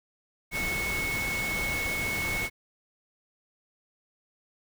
sine tone in noise, 2200 Hz, C#7, 14 cents flat, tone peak -29 dBFS, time 0.51-2.5 s, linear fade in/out 50 ms, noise pink, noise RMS -34 dBFS, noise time 0.51-2.5 s, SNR +2 dB, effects none

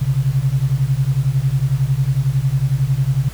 sine beating tone pair, 129 / 140 Hz, C3 / C#3, -24 / +18 cents, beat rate 11 Hz, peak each -17 dBFS, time 0.01-3.29 s, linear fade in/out 10 ms, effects added 60 Hz sine -32 dBFS peak until 3.33 s + pink hiss -39 dBFS RMS until 3.33 s

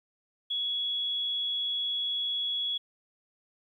sine tone, 3361 Hz, G#7, 20 cents sharp, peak -28 dBFS, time 0.5-2.78 s, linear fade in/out 10 ms, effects 11-bit

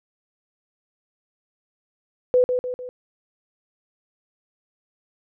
sine tone with echo, 500 Hz, B4, 21 cents sharp, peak -13 dBFS, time 2.34-2.44 s, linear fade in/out 0 ms, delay 150 ms, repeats 3, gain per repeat -6 dB, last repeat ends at 2.89 s, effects none

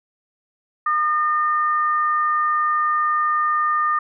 sine tone pair together, 1216 / 1822 Hz, D#6 / A#6, -40 / -40 cents, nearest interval perfect fifth, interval 700 cents, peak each -17 / -26 dBFS, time 0.86-3.99 s, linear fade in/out 5 ms, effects none

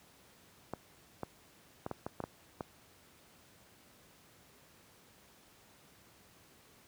clicks, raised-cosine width 1 ms, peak -23 dBFS, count 8, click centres 0.736 / 1.233 / 1.864 / 1.913 / 2.065 / 2.203 / 2.239 / 2.608 s, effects pink hiss -62 dBFS RMS until 6.87 s + high-pass 80 Hz 12 dB/octave

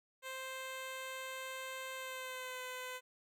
10% pulse tone with pitch glide, 523.3 to 507.2 Hz, C5 to B4, 0 to +46 cents, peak -34 dBFS, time 0.22-3.01 s, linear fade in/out 50 ms, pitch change -54 cents, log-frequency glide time 1.95-2.62 s, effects none

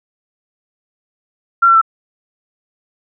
sine tone with pitch steps, 1372 / 1351.5 / 1331.4 Hz, F6 / E6 / E6, -31 / +43 / +17 cents, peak -6 dBFS, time 1.62-1.815 s, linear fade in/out 10 ms, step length 65 ms, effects none

